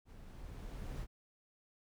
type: noise with level ramp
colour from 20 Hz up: brown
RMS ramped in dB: -54 to -41 dBFS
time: 0.05-1.07 s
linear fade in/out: 50 ms
effects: none